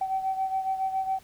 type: beating tone pair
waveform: sine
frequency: 764 / 771.2 Hz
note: G5 / G5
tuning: -45 / -28 cents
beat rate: 7.2 Hz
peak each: -26 / -32 dBFS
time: 0.01-1.19 s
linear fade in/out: 5 ms
effects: tanh soft clip ceiling -18 dBFS + pink hiss -56 dBFS RMS until 1.23 s